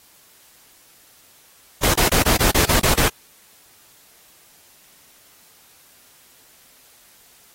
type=noise bursts; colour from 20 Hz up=pink; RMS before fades=-17 dBFS; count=9; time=1.83-3.084 s; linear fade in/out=5 ms; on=110 ms; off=33 ms; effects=white hiss -52 dBFS RMS until 7.54 s + AAC 48 kbps